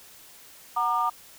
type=chord; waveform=sine; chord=Gb augmented; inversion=none; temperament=equal with one note detuned; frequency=740 / 932.3 / 1202.8 Hz; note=Gb5 / Bb5 / D6; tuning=0 / 0 / +41 cents; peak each=-29 / -26 / -24 dBFS; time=0.76-1.1 s; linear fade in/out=10 ms; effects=tanh soft clip ceiling -14 dBFS + white hiss -50 dBFS RMS until 1.38 s